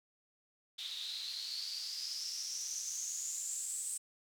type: noise with band-pass filter sweep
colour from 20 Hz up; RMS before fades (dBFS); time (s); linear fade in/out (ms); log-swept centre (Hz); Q
white; -41; 0.78-3.98; 10; 3600 to 8300; 8.9
effects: none